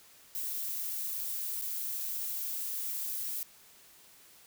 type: noise with dropouts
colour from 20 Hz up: violet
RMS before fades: -36 dBFS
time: 0.35-3.43 s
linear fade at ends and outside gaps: 1 ms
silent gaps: 1.614-1.62 s
effects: white hiss -58 dBFS RMS until 4.46 s